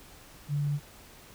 sine tone, 145.1 Hz, D3, 21 cents flat, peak -26 dBFS, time 0.48-0.8 s, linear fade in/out 50 ms, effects pink hiss -52 dBFS RMS until 1.34 s

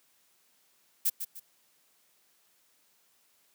violet noise with echo, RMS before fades -26 dBFS, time 1.05-1.1 s, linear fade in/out 10 ms, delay 150 ms, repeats 2, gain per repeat -9 dB, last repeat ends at 1.4 s, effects white hiss -68 dBFS RMS until 3.54 s + high-pass 150 Hz 12 dB/octave

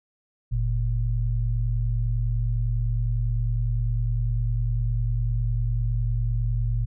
sine tone pair together, 45.99 / 115.9 Hz, F#1 / A#2, -10 / -10 cents, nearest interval octave + major third, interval 1600 cents, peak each -24 dBFS, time 0.51-6.86 s, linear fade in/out 20 ms, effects none

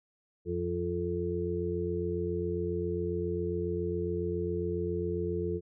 harmonic tone, 87.31 Hz, F2, in tune, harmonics 1 / 2 / 4 / 5, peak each -36 / -37 / -34 / -34 dBFS, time 0.45-5.61 s, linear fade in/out 50 ms, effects none

